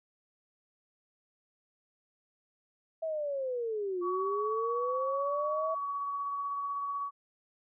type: linear two-way sweep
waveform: sine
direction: down then up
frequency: 655 to 349.2 to 651 Hz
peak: -31 dBFS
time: 3.02-5.75 s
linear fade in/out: 10 ms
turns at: 4.02 s
type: tone with tremolo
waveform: sine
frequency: 1129 Hz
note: C#6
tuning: 31 cents sharp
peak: -31 dBFS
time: 4.01-7.11 s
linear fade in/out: 50 ms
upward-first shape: sine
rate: 16 Hz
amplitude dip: 25%
effects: none